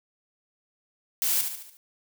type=noise with echo; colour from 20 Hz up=blue; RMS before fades=-25 dBFS; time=1.22-1.41 s; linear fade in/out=0 ms; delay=72 ms; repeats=5; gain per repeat=-6 dB; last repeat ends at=1.77 s; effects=none